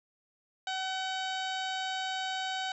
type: harmonic tone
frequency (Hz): 757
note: F#5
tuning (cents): +39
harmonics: 1 / 2 / 3 / 4 / 5 / 6 / 7 / 8 / 9 / 10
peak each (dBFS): -35 / -38 / -46 / -40 / -41 / -47 / -55 / -54 / -56 / -53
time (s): 0.67-2.72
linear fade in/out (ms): 2
effects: none

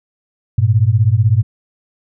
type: beating tone pair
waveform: sine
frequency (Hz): 101.2 / 117.2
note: G#2 / A#2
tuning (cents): -44 / +10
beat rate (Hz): 16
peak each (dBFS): -12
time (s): 0.58-1.43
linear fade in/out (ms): 5
effects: none

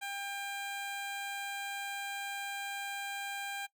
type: tone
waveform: 15% pulse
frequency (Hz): 798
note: G5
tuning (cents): +31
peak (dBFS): -31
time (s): 0.01-3.67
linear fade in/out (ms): 20
effects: noise-tail reverb RT60 0.1 s tail -19 dB re dry

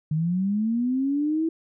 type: linear sweep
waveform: sine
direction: up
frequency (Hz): 150.2 to 329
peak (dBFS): -21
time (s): 0.11-1.49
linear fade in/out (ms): 5
effects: none

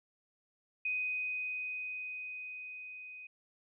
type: tone with level ramp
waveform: sine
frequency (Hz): 2501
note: D#7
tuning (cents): +8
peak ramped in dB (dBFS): -31 to -46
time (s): 0.85-3.27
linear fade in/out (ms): 5
effects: none

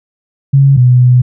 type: tone pair in turn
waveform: sine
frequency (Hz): 137.7 / 124.81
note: C#3 / B2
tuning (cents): -11 / +19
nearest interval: major second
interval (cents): 170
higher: first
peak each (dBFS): -3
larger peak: neither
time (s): 0.53-0.77 / 0.77-1.22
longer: second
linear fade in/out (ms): 10
effects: none

